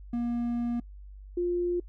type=tone pair in turn; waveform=triangle / sine; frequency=237.8 / 351.6 Hz; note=A#3 / F4; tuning=+35 / +12 cents; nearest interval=perfect fifth; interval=677 cents; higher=second; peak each=-25 dBFS; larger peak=neither; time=0.13-0.8 / 1.37-1.8 s; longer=first; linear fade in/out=5 ms; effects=noise-tail reverb RT60 0.1 s tail -24 dB re dry + added 49 Hz sine -43 dBFS peak until 1.88 s